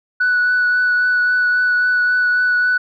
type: tone with vibrato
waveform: sine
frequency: 1480 Hz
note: F#6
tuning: in tune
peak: -11 dBFS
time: 0.2-2.78 s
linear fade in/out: 10 ms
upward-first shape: triangle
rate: 3.7 Hz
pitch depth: 15 cents each way
effects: tanh soft clip ceiling -10 dBFS